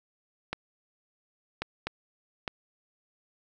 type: clicks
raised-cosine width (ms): 0.3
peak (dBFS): -15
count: 4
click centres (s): 0.53 / 1.62 / 1.87 / 2.478
effects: none